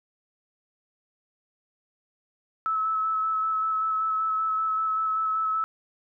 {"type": "tone with vibrato", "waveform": "sine", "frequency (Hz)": 1300, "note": "E6", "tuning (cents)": -24, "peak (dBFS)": -23, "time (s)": [2.66, 5.64], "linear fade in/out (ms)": 0, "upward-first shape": "square", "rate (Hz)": 5.2, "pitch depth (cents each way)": 12, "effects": []}